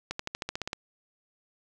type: accelerating click train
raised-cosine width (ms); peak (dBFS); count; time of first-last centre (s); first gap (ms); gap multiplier
0.2; -15; 10; 0.11-0.731; 84; 0.95
effects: none